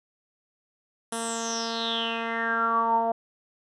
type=tone with low-pass filter sweep; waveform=10% pulse; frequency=229 Hz; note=A#3; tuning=31 cents flat; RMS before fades=-27 dBFS; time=1.12-3.12 s; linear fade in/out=5 ms; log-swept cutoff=10000 to 730 Hz; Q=9.1; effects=none